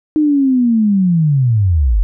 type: linear sweep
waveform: sine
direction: down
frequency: 311.1 to 42.32 Hz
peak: -9 dBFS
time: 0.16-2.03 s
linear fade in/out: 0 ms
effects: none